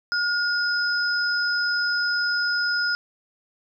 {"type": "tone pair together", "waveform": "sine", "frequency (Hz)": [1433, 5071], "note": ["F6", "D#8"], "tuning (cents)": [44, 32], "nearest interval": "octave + minor seventh", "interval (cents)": 2188, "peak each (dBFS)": [-22, -26], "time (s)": [0.12, 2.95], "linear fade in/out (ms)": 0, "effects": []}